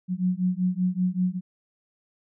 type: beating tone pair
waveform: sine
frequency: 179.9 / 185.1 Hz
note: F#3 / F#3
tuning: -48 / +1 cents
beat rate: 5.2 Hz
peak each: -25 dBFS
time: 0.08-1.41 s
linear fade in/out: 50 ms
effects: none